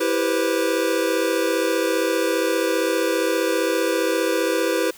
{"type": "chord", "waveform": "square", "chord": "C major seventh", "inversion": "first", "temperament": "equal with one note detuned", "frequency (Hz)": [329.6, 392, 488.2, 523.3], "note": ["E4", "G4", "B4", "C5"], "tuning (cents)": [0, 0, -20, 0], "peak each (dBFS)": [-25, -26, -24, -27], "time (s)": [0, 4.91], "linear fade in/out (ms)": 10, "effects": ["white hiss -45 dBFS RMS until 4.97 s"]}